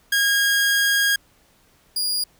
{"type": "tone pair in turn", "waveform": "sawtooth", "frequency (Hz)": [1632, 4852], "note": ["G#6", "D#8"], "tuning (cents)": [-31, -44], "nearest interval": "octave + perfect fifth", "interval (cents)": 1887, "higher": "second", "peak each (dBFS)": [-13, -18], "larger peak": "first", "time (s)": [[0.12, 1.16], [1.96, 2.24]], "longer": "first", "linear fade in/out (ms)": 5, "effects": ["pink hiss -58 dBFS RMS until 2.39 s"]}